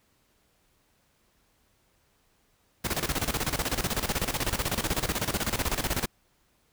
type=noise with tremolo; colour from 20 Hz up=pink; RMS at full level=-27 dBFS; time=2.84-6.06 s; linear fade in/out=10 ms; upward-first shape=square; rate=16 Hz; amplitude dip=75%; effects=pink hiss -68 dBFS RMS until 6.72 s